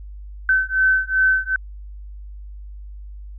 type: beating tone pair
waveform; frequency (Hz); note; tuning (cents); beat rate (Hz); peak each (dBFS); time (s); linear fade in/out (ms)
sine; 1529 / 1531.6; G6 / G6; -44 / -41; 2.6; -18; 0.49-1.56; 2
effects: added 50 Hz sine -33 dBFS peak until 3.38 s